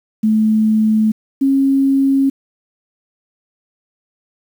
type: tone pair in turn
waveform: sine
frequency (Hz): 217.3 / 272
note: A3 / C#4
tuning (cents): -21 / -33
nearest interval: major third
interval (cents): 388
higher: second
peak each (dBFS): -10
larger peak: neither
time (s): 0.23-1.12 / 1.41-2.3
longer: neither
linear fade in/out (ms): 10
effects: 7-bit